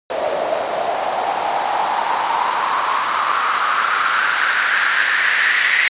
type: noise with band-pass filter sweep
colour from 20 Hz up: white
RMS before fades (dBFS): -18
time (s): 0.1-5.88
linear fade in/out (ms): 2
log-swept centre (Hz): 590 to 2000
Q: 5.3
effects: resampled to 8000 Hz